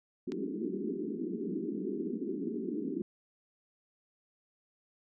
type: band-pass noise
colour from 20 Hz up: white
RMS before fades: -36 dBFS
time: 0.27-3.02 s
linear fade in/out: 2 ms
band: 180 to 410 Hz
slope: 96 dB/octave
type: click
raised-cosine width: 0.2 ms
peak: -28 dBFS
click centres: 0.32 s
effects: none